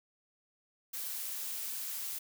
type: noise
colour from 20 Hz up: blue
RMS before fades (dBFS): -39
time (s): 0.93-2.19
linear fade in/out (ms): 10
effects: none